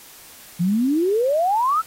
sine exponential sweep, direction up, 165.3 to 1354 Hz, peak -16 dBFS, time 0.59-1.82 s, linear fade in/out 20 ms, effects white hiss -44 dBFS RMS until 1.86 s + AAC 48 kbps

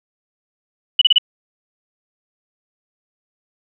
sine tone bursts, 2960 Hz, F#7, in tune, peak -7 dBFS, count 4, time 0.99-1.183 s, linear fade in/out 5 ms, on 25 ms, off 31 ms, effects none

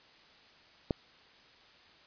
click, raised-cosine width 2 ms, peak -15 dBFS, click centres 0.908 s, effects white hiss -59 dBFS RMS until 2.06 s + resampled to 11025 Hz

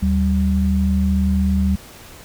sine tone pair together, 76.1 / 192.65 Hz, D#2 / G3, -38 / -30 cents, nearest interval octave + major third, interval 1608 cents, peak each -17 dBFS, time 0.02-1.76 s, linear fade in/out 10 ms, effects pink hiss -41 dBFS RMS until 2.24 s

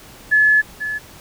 sine tone pair in turn, 1716 / 1716 Hz, A6 / A6, -44 / -44 cents, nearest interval unison, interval 0 cents, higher neither, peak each -10 / -21 dBFS, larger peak first, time 0.31-0.62 / 0.8-0.99 s, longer first, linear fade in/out 20 ms, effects pink hiss -42 dBFS RMS until 1.2 s

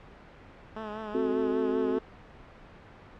10% pulse tone with vibrato, 214.8 Hz, A3, 41 cents flat, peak -27 dBFS, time 0.76-1.99 s, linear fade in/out 5 ms, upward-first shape triangle, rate 5.1 Hz, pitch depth 60 cents each way
sine chord, F# diminished, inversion second, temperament equal, 261.6 / 370 / 440 Hz, C4 / F#4 / A4, 0 / 0 / 0 cents, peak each -30 dBFS, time 1.14-1.99 s, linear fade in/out 10 ms
effects pink hiss -50 dBFS RMS until 3.19 s + low-pass 2000 Hz 12 dB/octave

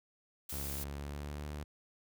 blue noise, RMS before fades -42 dBFS, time 0.49-0.84 s, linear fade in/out 5 ms
sawtooth tone with pitch glide, 70 to 73.99 Hz, C#2 to D2, +18 to +13 cents, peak -36 dBFS, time 0.52-1.64 s, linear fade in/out 10 ms, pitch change +95 cents, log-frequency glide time 0.75-1.46 s
effects none

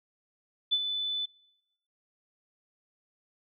sine tone with ADSR envelope, 3499 Hz, A7, 10 cents flat, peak -21 dBFS, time 0.71-1.26 s, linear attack 20 ms, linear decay 51 ms, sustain -8 dB, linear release 11 ms, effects noise-tail reverb RT60 1.0 s tail -25 dB re dry

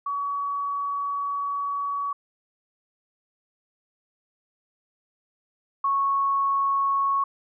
sine tone pair in turn, 1131 / 1104.5 Hz, C#6 / C#6, +34 / -7 cents, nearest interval unison, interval 41 cents, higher first, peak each -25 / -20 dBFS, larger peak second, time 0.06-2.13 / 5.84-7.24 s, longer first, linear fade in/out 5 ms, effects none

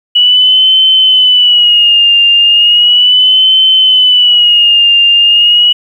sine tone with vibrato, 2931 Hz, F#7, 17 cents flat, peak -3 dBFS, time 0.15-5.73 s, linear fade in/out 10 ms, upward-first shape sine, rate 0.36 Hz, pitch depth 79 cents each way, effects 7-bit

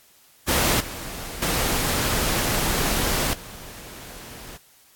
pink noise with level steps, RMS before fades -20 / -34 / -23 / -40 dBFS, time 0.47-4.58 s, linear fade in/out 20 ms, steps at 0.8 / 1.42 / 3.33 s, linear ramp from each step 5 ms, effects white hiss -55 dBFS RMS until 4.95 s + AAC 64 kbps

